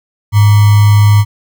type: tone with sample-and-hold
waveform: sine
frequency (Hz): 103.83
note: G#2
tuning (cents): 0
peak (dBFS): -3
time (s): 0.32-1.25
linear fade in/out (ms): 50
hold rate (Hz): 1050
effects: none